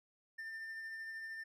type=tone with tremolo; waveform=triangle; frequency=1795 Hz; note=A6; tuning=34 cents sharp; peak=-40 dBFS; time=0.38-1.44 s; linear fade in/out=10 ms; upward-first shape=triangle; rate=13 Hz; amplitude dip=30%; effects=none